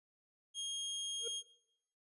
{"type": "tone", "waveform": "sawtooth", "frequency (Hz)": 3249, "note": "G#7", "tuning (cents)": -39, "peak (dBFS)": -35, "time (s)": [0.54, 1.43], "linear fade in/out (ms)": 50}
{"type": "tone with exponential growth", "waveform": "triangle", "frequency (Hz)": 465.8, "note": "A#4", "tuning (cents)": -1, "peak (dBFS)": -36, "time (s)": [1.18, 1.28], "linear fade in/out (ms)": 5, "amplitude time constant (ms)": 20}
{"effects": ["noise-tail reverb RT60 0.8 s tail -18 dB re dry", "resampled to 24000 Hz"]}